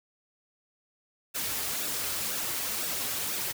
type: noise with flanger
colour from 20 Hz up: white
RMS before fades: -32 dBFS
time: 1.34-3.53 s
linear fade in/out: 20 ms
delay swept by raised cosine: 0.95 to 6.05 ms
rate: 2 Hz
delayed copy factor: -0.65
effects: none